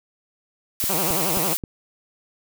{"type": "noise", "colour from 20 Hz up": "blue", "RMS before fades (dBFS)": -24, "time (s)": [0.8, 1.57], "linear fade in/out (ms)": 0}
{"type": "click train", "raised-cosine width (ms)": 3, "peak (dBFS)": -17, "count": 4, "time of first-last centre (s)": [0.84, 1.638], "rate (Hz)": 3.76}
{"type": "tone with vibrato", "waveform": "10% pulse", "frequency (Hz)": 174.61, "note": "F3", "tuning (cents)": 0, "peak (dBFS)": -16, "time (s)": [0.89, 1.54], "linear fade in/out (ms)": 10, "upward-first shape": "sine", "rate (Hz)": 11, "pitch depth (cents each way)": 220}
{"effects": []}